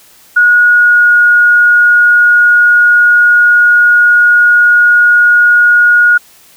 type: tone with pitch glide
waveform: sine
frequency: 1451 to 1441.8 Hz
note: F#6 to F#6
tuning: -34 to -45 cents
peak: -3 dBFS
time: 0.36-6.18 s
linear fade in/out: 10 ms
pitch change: -11 cents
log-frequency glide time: 0.63-1.13 s
effects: white hiss -42 dBFS RMS until 6.56 s